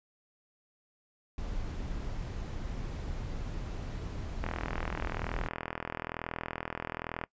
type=noise; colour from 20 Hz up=brown; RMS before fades=-37 dBFS; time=1.38-5.48 s; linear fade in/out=2 ms
type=click train; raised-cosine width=0.5 ms; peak=-19 dBFS; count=116; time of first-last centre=4.44-7.238 s; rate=41.1 Hz
effects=noise-tail reverb RT60 0.1 s tail -22 dB re dry + resampled to 16000 Hz